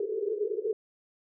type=band-pass noise; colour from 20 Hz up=white; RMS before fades=-31 dBFS; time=0-0.73 s; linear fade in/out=2 ms; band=390 to 450 Hz; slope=96 dB/octave; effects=none